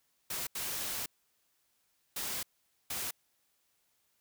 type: noise bursts at uneven times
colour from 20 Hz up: white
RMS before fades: -37 dBFS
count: 4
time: 0.3-0.47 / 0.55-1.06 / 2.16-2.43 / 2.9-3.11 s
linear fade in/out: 5 ms
effects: white hiss -75 dBFS RMS until 4.2 s